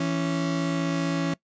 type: tone pair together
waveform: 35% pulse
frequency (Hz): 166.26 / 277.2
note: E3 / C#4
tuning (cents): +15 / 0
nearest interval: major sixth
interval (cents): 885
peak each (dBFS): -25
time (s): 0-1.34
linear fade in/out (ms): 5
effects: noise-tail reverb RT60 0.1 s tail -21 dB re dry + resampled to 16000 Hz